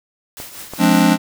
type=noise with tremolo; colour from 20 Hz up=white; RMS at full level=-32 dBFS; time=0.37-1.04 s; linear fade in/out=0 ms; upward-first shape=triangle; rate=5.4 Hz; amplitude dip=60%
type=clicks; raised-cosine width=1 ms; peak=-18 / -15 dBFS; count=2; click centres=0.401 / 0.736 s
type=chord; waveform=square; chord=D half-diminished seventh; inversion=first; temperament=just; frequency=176.2 / 211.4 / 264.3 / 293.7 Hz; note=F3 / Ab3 / C4 / D4; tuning=+16 / +31 / +18 / 0 cents; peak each=-17 dBFS; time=0.78-1.18 s; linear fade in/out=50 ms
effects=none